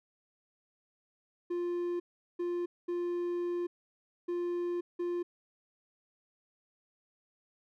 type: tone bursts at uneven times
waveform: triangle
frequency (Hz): 350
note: F4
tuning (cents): +4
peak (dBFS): -29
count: 5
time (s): 1.5-2 / 2.39-2.66 / 2.88-3.67 / 4.28-4.81 / 4.99-5.23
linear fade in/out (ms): 10
effects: none